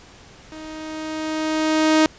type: tone with level ramp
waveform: sawtooth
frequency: 313 Hz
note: D#4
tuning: 10 cents sharp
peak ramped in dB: -31 to -8 dBFS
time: 0.52-2.06 s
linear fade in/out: 0 ms
effects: pink hiss -46 dBFS RMS until 2.18 s + resampled to 16000 Hz